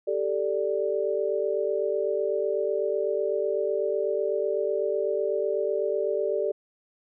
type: chord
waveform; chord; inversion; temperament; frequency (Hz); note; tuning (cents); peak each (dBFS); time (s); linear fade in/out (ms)
sine; G suspended second; none; equal; 392 / 440 / 587.3; G4 / A4 / D5; 0 / 0 / 0; -28; 0.07-6.52; 10
effects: none